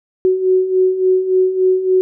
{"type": "beating tone pair", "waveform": "sine", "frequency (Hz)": [370, 373.5], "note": ["F#4", "F#4"], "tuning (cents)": [0, 16], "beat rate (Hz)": 3.5, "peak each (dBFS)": [-18, -12], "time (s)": [0.25, 2.01], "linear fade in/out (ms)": 0, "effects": []}